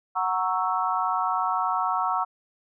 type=chord; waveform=sine; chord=F# dominant seventh; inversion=none; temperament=equal; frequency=740 / 932.3 / 1108.7 / 1318.5 Hz; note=F#5 / A#5 / C#6 / E6; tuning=0 / 0 / 0 / 0 cents; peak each=-28 dBFS; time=0.15-2.25 s; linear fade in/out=20 ms; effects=none